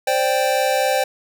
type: chord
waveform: square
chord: C suspended second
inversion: none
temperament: equal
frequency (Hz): 523.3 / 587.3 / 784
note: C5 / D5 / G5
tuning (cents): 0 / 0 / 0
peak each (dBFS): -21 / -23 / -21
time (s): 0.07-1.04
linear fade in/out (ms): 5
effects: none